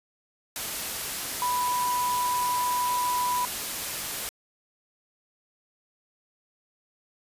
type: tone in noise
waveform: sine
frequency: 987.8 Hz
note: B5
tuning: in tune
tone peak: -24 dBFS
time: 1.42-3.45 s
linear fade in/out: 0 ms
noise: white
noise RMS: -32 dBFS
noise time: 0.56-4.29 s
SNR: +5 dB
effects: resampled to 32000 Hz